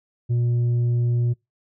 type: tone with tanh clipping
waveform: sine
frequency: 120 Hz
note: B2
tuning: 49 cents flat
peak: -19 dBFS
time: 0.29-1.34 s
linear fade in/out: 20 ms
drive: 4 dB
effects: noise-tail reverb RT60 0.2 s tail -25 dB re dry